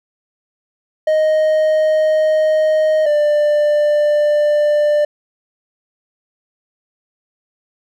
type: tone pair in turn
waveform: triangle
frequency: 622.3 / 593.6 Hz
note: D#5 / D5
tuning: 0 / +18 cents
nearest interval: minor second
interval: 82 cents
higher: first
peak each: -9 dBFS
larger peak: neither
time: 1.07-3.06 / 3.06-5.05 s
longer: neither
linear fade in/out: 5 ms
effects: none